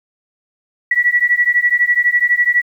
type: beating tone pair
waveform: sine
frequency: 1937 / 1949 Hz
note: B6 / B6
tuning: -34 / -23 cents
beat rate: 12 Hz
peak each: -14 dBFS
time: 0.91-2.62 s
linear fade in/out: 5 ms
effects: 8-bit

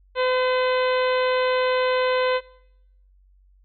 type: harmonic tone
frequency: 509 Hz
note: C5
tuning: 48 cents flat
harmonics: 1 / 2 / 3 / 4 / 5 / 6 / 7 / 8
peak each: -20 / -26 / -30 / -32 / -34 / -36 / -37 / -38 dBFS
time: 0.15-2.41 s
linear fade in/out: 50 ms
effects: noise-tail reverb RT60 0.8 s tail -22 dB re dry + added 47 Hz sine -53 dBFS peak until 3.64 s

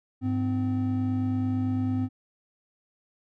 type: tone pair together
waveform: triangle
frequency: 102.03 / 257.1 Hz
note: G#2 / C4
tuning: -30 / -30 cents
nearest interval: octave + major third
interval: 1600 cents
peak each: -26 / -24 dBFS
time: 0.21-2.09 s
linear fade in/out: 50 ms
effects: none

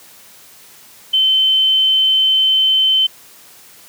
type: tone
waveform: sine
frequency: 3075 Hz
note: G7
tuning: 34 cents flat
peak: -10 dBFS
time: 1.13-3.07 s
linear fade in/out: 10 ms
effects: white hiss -43 dBFS RMS until 3.88 s + high-pass 80 Hz 12 dB/octave

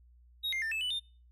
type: tone with pitch steps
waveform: triangle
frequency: 3778 / 2109 / 1791 / 2618 / 2978 / 3626 Hz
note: A#7 / C7 / A6 / E7 / F#7 / A#7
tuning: +22 / +13 / +30 / -13 / +11 / -49 cents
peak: -30 dBFS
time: 0.43-1 s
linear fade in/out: 20 ms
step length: 95 ms
effects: noise-tail reverb RT60 0.4 s tail -24 dB re dry + added 60 Hz sine -57 dBFS peak until 1.31 s

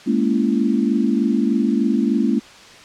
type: chord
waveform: sine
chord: A# half-diminished seventh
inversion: third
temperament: just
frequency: 209.8 / 233.1 / 279.7 / 335.6 Hz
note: G#3 / A#3 / C#4 / E4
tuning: +18 / 0 / +16 / +31 cents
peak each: -20 / -19 / -21 / -24 dBFS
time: 0.06-2.4 s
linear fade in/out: 20 ms
effects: white hiss -42 dBFS RMS until 2.84 s + low-pass 5000 Hz 12 dB/octave

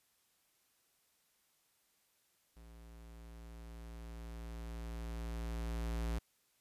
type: tone with level ramp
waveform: square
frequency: 57 Hz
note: A#1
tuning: 38 cents flat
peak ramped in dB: -55 to -35 dBFS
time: 2.56-6.19 s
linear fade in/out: 10 ms
effects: white hiss -75 dBFS RMS until 6.6 s + resampled to 32000 Hz

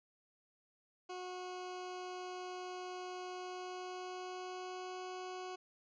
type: tone with pitch glide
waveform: 20% pulse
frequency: 364.8 to 368.2 Hz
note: F#4 to F#4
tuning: -24 to -8 cents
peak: -38 dBFS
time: 1.09-5.56 s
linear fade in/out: 10 ms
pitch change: +16 cents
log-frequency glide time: 3.31-5.02 s
effects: resampled to 16000 Hz

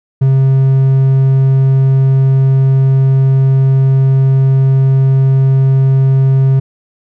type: tone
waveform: triangle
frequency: 134 Hz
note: C3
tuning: 42 cents sharp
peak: -4 dBFS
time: 0.21-6.6 s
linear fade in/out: 10 ms
effects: none

